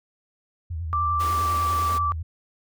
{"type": "tone with vibrato", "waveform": "sine", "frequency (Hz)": 82.41, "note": "E2", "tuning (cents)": 0, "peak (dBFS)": -27, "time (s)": [0.7, 2.23], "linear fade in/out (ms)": 10, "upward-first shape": "square", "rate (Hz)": 10, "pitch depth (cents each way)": 89}
{"type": "tone with pitch glide", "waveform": "sine", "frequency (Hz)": [1174.7, 1163.2], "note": ["D6", "D6"], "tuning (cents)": [0, -17], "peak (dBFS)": -21, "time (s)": [0.93, 2.12], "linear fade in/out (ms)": 0, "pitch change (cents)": -17, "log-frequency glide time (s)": [1.07, 1.63]}
{"type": "high-pass noise", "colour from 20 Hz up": "pink", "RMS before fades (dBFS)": -36, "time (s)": [1.19, 1.99], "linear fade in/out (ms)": 20, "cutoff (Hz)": 210, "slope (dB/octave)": 48}
{"effects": []}